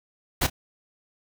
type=noise with echo; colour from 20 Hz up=pink; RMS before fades=-22 dBFS; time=0.41-0.47 s; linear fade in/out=10 ms; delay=30 ms; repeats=1; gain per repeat=-15 dB; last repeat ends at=0.5 s; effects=none